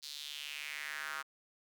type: tone with high-pass filter sweep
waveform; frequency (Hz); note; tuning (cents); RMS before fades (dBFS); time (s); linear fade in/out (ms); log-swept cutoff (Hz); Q
square; 73.42; D2; 0; -43; 0.02-1.23; 20; 4400 to 1300; 3.5
effects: none